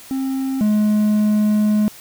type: tone pair in turn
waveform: triangle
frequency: 266.2 / 211.3 Hz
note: C4 / G#3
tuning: +30 / +30 cents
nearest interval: major third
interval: 400 cents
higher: first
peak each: -17 / -11 dBFS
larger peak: second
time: 0.11-0.61 / 0.61-1.88 s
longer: second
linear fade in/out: 0 ms
effects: white hiss -41 dBFS RMS until 2 s